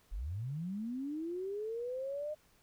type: linear sweep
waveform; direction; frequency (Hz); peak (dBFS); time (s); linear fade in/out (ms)
sine; up; 35 to 615; -36; 0.11-2.35; 20
effects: pink hiss -68 dBFS RMS until 2.62 s